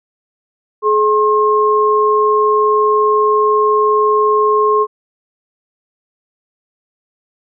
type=tone pair together; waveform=sine; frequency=424.8 / 1070.4 Hz; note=G#4 / C6; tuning=+39 / +39 cents; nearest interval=octave + major third; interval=1600 cents; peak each=-12 dBFS; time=0.82-4.87 s; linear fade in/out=50 ms; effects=none